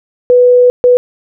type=tone bursts at uneven times; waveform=sine; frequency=493.9 Hz; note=B4; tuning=in tune; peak=-3 dBFS; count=2; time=0.3-0.7 / 0.84-0.97 s; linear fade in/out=0 ms; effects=none